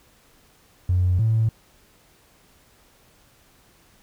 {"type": "tone pair in turn", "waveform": "triangle", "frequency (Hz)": [90.4, 111.51], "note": ["F#2", "A2"], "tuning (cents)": [-40, 24], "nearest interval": "major third", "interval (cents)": 364, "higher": "second", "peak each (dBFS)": -13, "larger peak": "neither", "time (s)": [[0.89, 1.19], [1.19, 1.49]], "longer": "neither", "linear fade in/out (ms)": 5, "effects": ["tanh soft clip ceiling -14 dBFS", "pink hiss -57 dBFS RMS until 4.02 s"]}